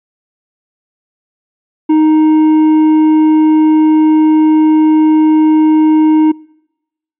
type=tone with hard clipping; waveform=sine; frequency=311.1 Hz; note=D#4; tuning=in tune; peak=-7 dBFS; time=1.89-6.32 s; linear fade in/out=10 ms; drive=5 dB; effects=noise-tail reverb RT60 0.9 s tail -26 dB re dry + resampled to 8000 Hz